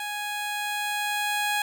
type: tone with level ramp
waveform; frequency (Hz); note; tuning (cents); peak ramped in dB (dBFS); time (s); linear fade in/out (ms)
15% pulse; 830.6; G#5; 0; -24 to -17; 0-1.62; 2
effects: none